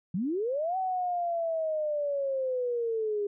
sine linear two-way sweep, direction up then down, 161.2 to 761 to 403.4 Hz, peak -27 dBFS, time 0.14-3.27 s, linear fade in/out 5 ms, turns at 0.77 s, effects none

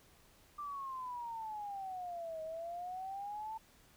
sine exponential two-way sweep, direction down then up, 1187 to 630 to 895 Hz, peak -40 dBFS, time 0.58-3.58 s, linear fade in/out 10 ms, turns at 2.42 s, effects pink hiss -65 dBFS RMS until 3.96 s

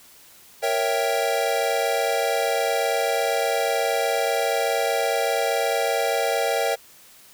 square chord, A# diminished seventh, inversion none, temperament equal, 466.2 / 554.4 / 659.3 / 784 Hz, A#4 / C#5 / E5 / G5, 0 / 0 / 0 / 0 cents, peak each -27 dBFS, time 0.62-6.76 s, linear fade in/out 20 ms, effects white hiss -50 dBFS RMS until 7.33 s

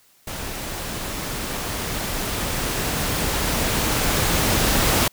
pink noise with level ramp, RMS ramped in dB -31 to -18 dBFS, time 0.27-5.08 s, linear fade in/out 5 ms, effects white hiss -57 dBFS RMS until 5.12 s

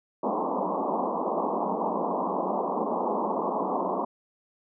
white band-pass noise, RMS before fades -28 dBFS, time 0.23-4.05 s, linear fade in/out 5 ms, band 180 to 1100 Hz, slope 96 dB/octave, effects none

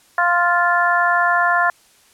harmonic tone, 349.2 Hz, F4, in tune, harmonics 2 / 3 / 4 / 5, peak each -19 / -19 / -19 / -19 dBFS, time 0.18-1.7 s, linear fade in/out 2 ms, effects white hiss -53 dBFS RMS until 2.13 s + low-pass 11000 Hz 12 dB/octave

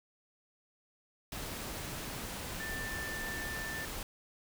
sine tone in noise, 1777 Hz, A6, 17 cents sharp, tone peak -39 dBFS, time 2.6-3.85 s, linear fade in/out 2 ms, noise pink, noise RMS -41 dBFS, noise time 1.32-4.03 s, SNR -1 dB, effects none

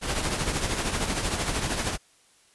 pink noise with tremolo, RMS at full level -25 dBFS, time 0.01-1.98 s, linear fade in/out 50 ms, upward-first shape triangle, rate 13 Hz, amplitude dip 60%, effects white hiss -60 dBFS RMS until 2.54 s + resampled to 24000 Hz

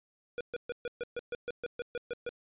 square tone bursts, 482.7 Hz, B4, 40 cents flat, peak -34 dBFS, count 13, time 0.38-2.291 s, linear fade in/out 0 ms, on 27 ms, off 130 ms, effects resampled to 8000 Hz

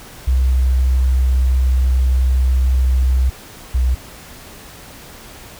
sine tone pair in turn, 64.1 / 62.89 Hz, C2 / B1, -35 / +32 cents, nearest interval unison, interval 33 cents, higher first, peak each -11 / -12 dBFS, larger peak first, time 0.27-3.3 / 3.74-3.95 s, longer first, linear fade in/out 10 ms, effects pink hiss -38 dBFS RMS until 5.59 s

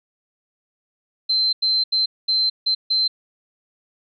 sine tone bursts at uneven times, 4101 Hz, C8, 36 cents flat, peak -16 dBFS, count 6, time 1.29-1.53 / 1.62-1.84 / 1.92-2.06 / 2.28-2.5 / 2.66-2.75 / 2.9-3.08 s, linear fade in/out 10 ms, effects none

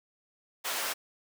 pink high-pass noise, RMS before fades -33 dBFS, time 0.64-0.94 s, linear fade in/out 20 ms, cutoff 740 Hz, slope 12 dB/octave, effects none

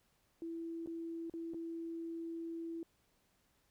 sine tone with dropouts, 331.7 Hz, E4, 11 cents sharp, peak -40 dBFS, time 0.42-2.83 s, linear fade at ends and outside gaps 1 ms, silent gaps 0.861-0.873 / 1.298-1.338 / 1.536-1.544 s, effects pink hiss -75 dBFS RMS until 3.7 s

